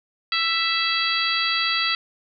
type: harmonic tone with a mistuned harmonic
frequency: 659.3 Hz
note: E5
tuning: in tune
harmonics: 2 / 3 / 4 / 5 / 6 / 7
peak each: -27 / -27 / -27 / -27 / -27 / -27 dBFS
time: 0.32-1.95 s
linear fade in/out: 2 ms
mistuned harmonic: 2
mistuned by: +19 cents
effects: none